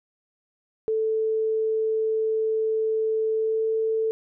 sine tone with pitch glide, 440 to 443.3 Hz, A4 to A4, 0 to +13 cents, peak -21 dBFS, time 0.88-4.11 s, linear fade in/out 0 ms, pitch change +13 cents, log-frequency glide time 3.33-3.67 s, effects none

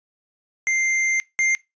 square tone pair in turn, 2093 / 2102 Hz, C7 / C7, 0 / +7 cents, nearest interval unison, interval 7 cents, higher second, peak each -19 / -18 dBFS, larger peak second, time 0.67-1.2 / 1.39-1.55 s, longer first, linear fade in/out 0 ms, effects noise-tail reverb RT60 0.2 s tail -21 dB re dry + resampled to 16000 Hz

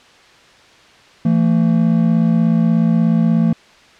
triangle tone pair together, 168.48 / 225.1 Hz, E3 / A3, +38 / +40 cents, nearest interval perfect fourth, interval 502 cents, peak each -12 dBFS, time 1.25-3.53 s, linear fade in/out 5 ms, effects white hiss -46 dBFS RMS until 3.99 s + low-pass 4000 Hz 12 dB/octave

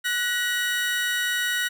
30% pulse tone pair together, 1477 / 1905.1 Hz, F#6 / A#6, -3 / +37 cents, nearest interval major third, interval 440 cents, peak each -23 dBFS, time 0.04-1.69 s, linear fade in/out 20 ms, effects none

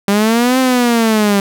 sawtooth linear two-way sweep, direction up then down, 196.9 to 261.9 to 196.9 Hz, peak -6 dBFS, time 0.08-1.4 s, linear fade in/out 2 ms, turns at 0.59 s, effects none

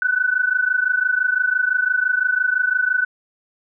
sine tone pair together, 1484.1 / 1510 Hz, F#6 / F#6, +5 / +35 cents, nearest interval unison, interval 30 cents, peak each -19 dBFS, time 0.02-3.05 s, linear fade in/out 2 ms, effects none

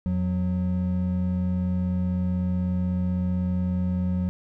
triangle tone pair together, 85.94 / 182.1 Hz, F2 / F#3, -27 / -27 cents, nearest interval octave + minor second, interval 1300 cents, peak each -25 / -22 dBFS, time 0.06-4.29 s, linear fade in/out 0 ms, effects none

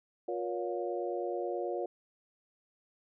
harmonic tone with a mistuned harmonic, 118.7 Hz, A#2, 32 cents sharp, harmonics 3 / 4 / 5 / 6, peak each -36 / -38 / -38 / -40 dBFS, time 0.28-1.86 s, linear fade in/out 5 ms, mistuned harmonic 5, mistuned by -88 cents, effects none

